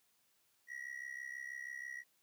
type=tone with amplitude modulation; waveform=triangle; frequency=1918 Hz; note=A#6; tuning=49 cents sharp; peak=-38 dBFS; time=0.67-2.04 s; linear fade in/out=50 ms; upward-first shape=sine; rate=66.2 Hz; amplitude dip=85%; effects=white hiss -75 dBFS RMS until 2.22 s + high-pass 60 Hz 12 dB/octave